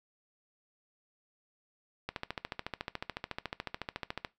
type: click train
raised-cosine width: 0.3 ms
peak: -19 dBFS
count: 31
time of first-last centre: 2.09-4.248 s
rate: 13.9 Hz
effects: noise-tail reverb RT60 0.2 s tail -19 dB re dry